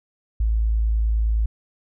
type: tone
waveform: sine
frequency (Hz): 54.8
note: A1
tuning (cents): -6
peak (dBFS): -17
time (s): 0.4-1.46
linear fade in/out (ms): 5
effects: none